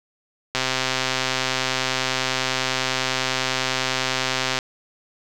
click train, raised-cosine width 0.2 ms, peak -4 dBFS, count 526, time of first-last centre 0.55-4.588 s, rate 130 Hz, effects none

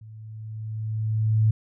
sine tone with level ramp, 109.3 Hz, A2, 11 cents flat, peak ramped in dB -41 to -15 dBFS, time 0.01-1.51 s, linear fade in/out 5 ms, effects none

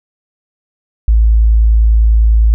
sine tone, 55 Hz, A1, in tune, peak -5 dBFS, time 1.08-2.54 s, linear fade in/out 0 ms, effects none

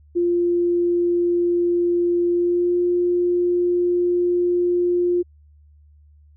sine tone with pitch glide, 348.2 to 352.7 Hz, F4 to F4, -5 to +17 cents, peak -16 dBFS, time 0.15-5.23 s, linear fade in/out 20 ms, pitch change +22 cents, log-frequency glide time 2.31-2.77 s, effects added 74 Hz sine -48 dBFS peak until 6.36 s

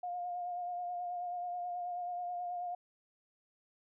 sine tone with vibrato, 710 Hz, F5, 28 cents sharp, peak -36 dBFS, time 0.03-2.75 s, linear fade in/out 5 ms, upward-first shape sine, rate 9.3 Hz, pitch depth 25 cents each way, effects none

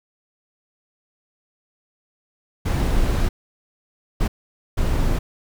brown noise bursts at uneven times, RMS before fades -19 dBFS, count 3, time 2.65-3.29 / 4.2-4.28 / 4.77-5.19 s, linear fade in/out 10 ms, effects none

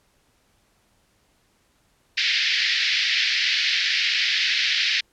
pink band-pass noise, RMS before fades -22 dBFS, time 2.17-5.01 s, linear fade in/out 10 ms, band 1800 to 5100 Hz, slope 48 dB/octave, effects pink hiss -64 dBFS RMS until 5.12 s + low-pass 12000 Hz 12 dB/octave

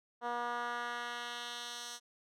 10% pulse tone with band-pass filter sweep, 240 Hz, B3, 49 cents flat, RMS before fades -40 dBFS, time 0.21-2 s, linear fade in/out 50 ms, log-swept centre 830 to 5800 Hz, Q 1.2, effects none

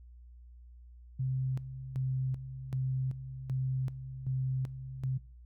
sine tone with tremolo, 130.81 Hz, C3, in tune, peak -29 dBFS, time 1.19-5.18 s, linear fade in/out 10 ms, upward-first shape square, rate 1.3 Hz, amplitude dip 70%, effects noise-tail reverb RT60 0.4 s tail -21 dB re dry + added 60 Hz sine -50 dBFS peak until 5.45 s

